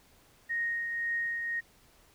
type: tone with tremolo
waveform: sine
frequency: 1864.7 Hz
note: A#6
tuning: in tune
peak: -28 dBFS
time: 0.49-1.61 s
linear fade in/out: 20 ms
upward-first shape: triangle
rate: 1.9 Hz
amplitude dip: 40%
effects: pink hiss -62 dBFS RMS until 2.14 s